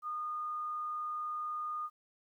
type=tone; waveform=sine; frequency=1224 Hz; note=D#6; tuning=29 cents flat; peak=-35 dBFS; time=0.02-1.9 s; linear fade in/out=50 ms; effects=12-bit